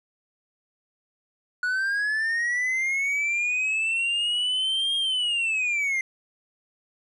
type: linear two-way sweep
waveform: triangle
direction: up then down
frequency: 1459 to 3242 to 2072 Hz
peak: -21 dBFS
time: 1.63-6.01 s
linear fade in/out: 2 ms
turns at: 4.96 s
effects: resampled to 24000 Hz